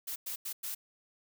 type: noise bursts at uneven times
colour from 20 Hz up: blue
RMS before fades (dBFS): -38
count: 4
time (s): 0.07-0.16 / 0.26-0.36 / 0.45-0.53 / 0.63-0.75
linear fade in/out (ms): 10
effects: none